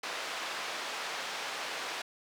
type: band-pass noise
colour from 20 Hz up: pink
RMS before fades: -38 dBFS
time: 0.03-2.02 s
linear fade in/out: 5 ms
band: 700 to 4900 Hz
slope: 12 dB/octave
effects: none